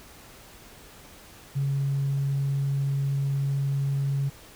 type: tone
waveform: sine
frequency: 138.59 Hz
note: C#3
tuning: in tune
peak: -22 dBFS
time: 1.55-4.3 s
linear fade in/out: 20 ms
effects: tanh soft clip ceiling -19 dBFS + pink hiss -49 dBFS RMS until 4.55 s